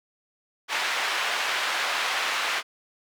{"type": "band-pass noise", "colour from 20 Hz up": "white", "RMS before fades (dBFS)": -27, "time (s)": [0.68, 2.63], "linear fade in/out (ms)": 50, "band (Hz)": [790, 2600], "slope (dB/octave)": 12, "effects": []}